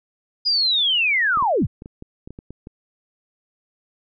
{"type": "linear sweep", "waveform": "sine", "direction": "down", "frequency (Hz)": [4978, 43.53], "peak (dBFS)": -16, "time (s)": [0.45, 1.67], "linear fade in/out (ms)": 20}
{"type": "clicks", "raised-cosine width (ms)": 3, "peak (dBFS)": -23, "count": 11, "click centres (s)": [1.373, 1.425, 1.622, 1.821, 1.859, 2.024, 2.275, 2.306, 2.389, 2.506, 2.671]}
{"effects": []}